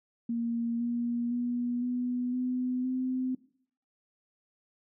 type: tone with pitch steps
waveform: sine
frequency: 233.4 / 237.9 / 242.5 / 247.1 / 251.9 / 256.7 Hz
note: A#3 / A#3 / B3 / B3 / B3 / C4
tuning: +2 / +35 / -31 / +1 / +34 / -33 cents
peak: -28 dBFS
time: 0.29-3.35 s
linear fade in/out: 5 ms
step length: 510 ms
effects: noise-tail reverb RT60 0.6 s tail -19 dB re dry